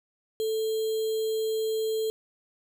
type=tone with sample-and-hold; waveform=sine; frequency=440 Hz; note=A4; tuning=in tune; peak=-25 dBFS; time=0.4-2.1 s; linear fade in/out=0 ms; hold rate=3675 Hz; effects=none